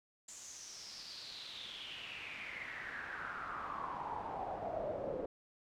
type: noise with band-pass filter sweep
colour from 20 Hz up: brown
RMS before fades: -44 dBFS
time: 0.28-5.26 s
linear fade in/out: 5 ms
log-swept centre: 7300 to 500 Hz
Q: 6
effects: none